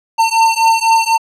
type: beating tone pair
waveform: square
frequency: 901 / 905 Hz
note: A5 / A5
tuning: +41 / +48 cents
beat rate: 4 Hz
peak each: -13 dBFS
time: 0.18-1.18 s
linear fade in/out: 20 ms
effects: low-pass 9000 Hz 12 dB/octave